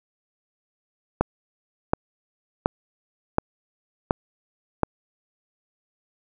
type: click train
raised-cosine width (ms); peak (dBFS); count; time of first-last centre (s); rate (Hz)
1; -4; 6; 1.21-4.833; 1.38
effects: none